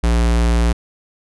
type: tone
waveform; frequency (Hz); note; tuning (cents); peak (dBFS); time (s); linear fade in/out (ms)
square; 58.1; A#1; -5; -13; 0.03-0.73; 10
effects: resampled to 24000 Hz